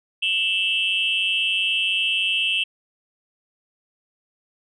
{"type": "tone cluster", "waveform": "sine", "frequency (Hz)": [2660, 2850, 3043, 3233], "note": ["E7", "F7", "F#7", "G#7"], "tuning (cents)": [15, 34, 48, -47], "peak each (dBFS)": [-21, -27, -24, -26], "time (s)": [0.22, 2.64], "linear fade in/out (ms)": 10, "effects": ["tanh soft clip ceiling -12 dBFS"]}